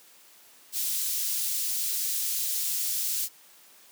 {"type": "high-pass noise", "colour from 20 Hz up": "white", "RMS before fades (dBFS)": -29, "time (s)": [0.72, 3.29], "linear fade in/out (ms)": 50, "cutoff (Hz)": 4500, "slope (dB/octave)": 12, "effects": ["white hiss -55 dBFS RMS until 3.91 s", "high-pass 200 Hz 12 dB/octave"]}